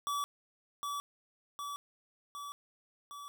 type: tone with echo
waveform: square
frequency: 1148 Hz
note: D6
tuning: 40 cents flat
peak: -33 dBFS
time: 0.07-0.24 s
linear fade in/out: 0 ms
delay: 760 ms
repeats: 4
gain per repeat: -3 dB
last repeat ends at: 3.28 s
effects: none